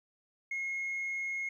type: tone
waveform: sine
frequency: 2159 Hz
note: C#7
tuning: 46 cents flat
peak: -31 dBFS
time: 0.51-1.49 s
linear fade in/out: 5 ms
effects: tanh soft clip ceiling -31 dBFS + 12-bit